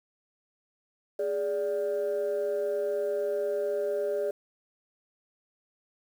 sine tone pair together, 413.2 / 584.4 Hz, G#4 / D5, -9 / -9 cents, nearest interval tritone, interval 600 cents, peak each -28 dBFS, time 1.19-4.31 s, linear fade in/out 5 ms, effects tanh soft clip ceiling -22 dBFS + 9-bit

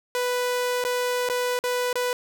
sawtooth tone with dropouts, 494.5 Hz, B4, 2 cents sharp, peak -19 dBFS, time 0.15-2.13 s, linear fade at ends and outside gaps 1 ms, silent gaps 0.84-0.849 / 1.289-1.298 / 1.59-1.639 / 1.929-1.955 s, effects none

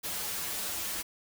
white noise with comb filter, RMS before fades -35 dBFS, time 0.03-1.03 s, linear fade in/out 20 ms, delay 7.6 ms, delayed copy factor -0.85, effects none

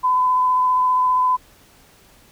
sine tone with vibrato, 1010 Hz, B5, 39 cents sharp, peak -14 dBFS, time 0.03-1.37 s, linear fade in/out 20 ms, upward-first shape sine, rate 15 Hz, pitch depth 10 cents each way, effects pink hiss -51 dBFS RMS until 2.31 s

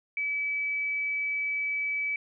sine tone, 2294 Hz, D7, 41 cents flat, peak -27 dBFS, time 0.17-2.16 s, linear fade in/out 2 ms, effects none

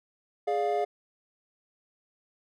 triangle chord, D diminished, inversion second, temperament equal with one note detuned, 415.3 / 587.3 / 703.3 Hz, Ab4 / D5 / F5, 0 / 0 / +12 cents, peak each -27 / -31 / -26 dBFS, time 0.47-0.85 s, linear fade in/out 10 ms, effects none

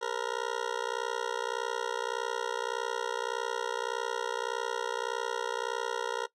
20% pulse tone with amplitude modulation, 470 Hz, A#4, 14 cents sharp, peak -22 dBFS, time 0.01-6.27 s, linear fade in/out 20 ms, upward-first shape sine, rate 61.7 Hz, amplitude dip 100%, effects noise-tail reverb RT60 0.1 s tail -19 dB re dry + low-pass 6000 Hz 12 dB/octave

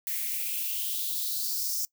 violet noise with high-pass filter sweep, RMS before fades -31 dBFS, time 0.07-1.85 s, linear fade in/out 0 ms, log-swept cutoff 1900 to 5700 Hz, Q 4.5, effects noise-tail reverb RT60 0.1 s tail -23 dB re dry

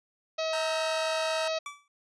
harmonic tone, 640 Hz, D#5, 49 cents sharp, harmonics 1 / 2 / 3 / 4 / 5 / 6 / 7 / 8 / 9 / 10, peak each -29 / -39 / -44 / -39 / -45 / -39 / -41 / -47 / -47 / -52 dBFS, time 0.38-1.59 s, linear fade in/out 10 ms
sawtooth chord, E diminished, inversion second, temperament equal with one note detuned, 928 / 1318.5 / 1568 Hz, Bb5 / E6 / G6, -8 / 0 / 0 cents, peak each -32 / -36 / -37 dBFS, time 0.53-1.48 s, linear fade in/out 2 ms
25% pulse tone with exponential decay, 1155 Hz, D6, 29 cents flat, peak -30 dBFS, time 1.66-1.88 s, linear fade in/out 2 ms, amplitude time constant 47 ms
effects resampled to 24000 Hz

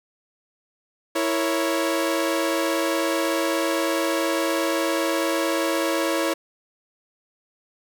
sawtooth chord, A# diminished, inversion second, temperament equal, 329.6 / 466.2 / 554.4 Hz, E4 / A#4 / C#5, 0 / 0 / 0 cents, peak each -20 / -26 / -21 dBFS, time 1.15-6.34 s, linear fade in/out 10 ms, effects none

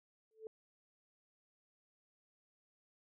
sine tone with exponential growth, 440 Hz, A4, in tune, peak -40 dBFS, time 0.31-0.47 s, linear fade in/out 1 ms, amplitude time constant 33 ms, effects none

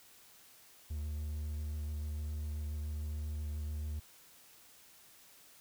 triangle tone with vibrato, 75.5 Hz, D2, 48 cents sharp, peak -34 dBFS, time 0.9-4 s, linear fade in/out 10 ms, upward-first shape square, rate 7.2 Hz, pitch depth 11 cents each way, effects white hiss -60 dBFS RMS until 5.6 s

